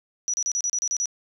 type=tone bursts; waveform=sine; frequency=5870 Hz; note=F#8; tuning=15 cents flat; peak=-22 dBFS; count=9; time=0.28-1.057 s; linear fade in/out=0 ms; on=57 ms; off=33 ms; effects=none